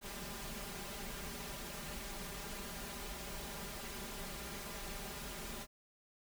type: noise with comb filter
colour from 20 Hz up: pink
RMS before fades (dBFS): -45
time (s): 0.01-5.67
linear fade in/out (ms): 50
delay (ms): 5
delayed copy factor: +0.95
effects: none